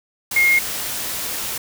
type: tone in noise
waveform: sine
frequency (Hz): 2141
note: C7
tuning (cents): +39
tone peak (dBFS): -12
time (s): 0.36-0.59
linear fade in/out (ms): 5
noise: white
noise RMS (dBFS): -26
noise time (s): 0.31-1.58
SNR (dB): +11
effects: none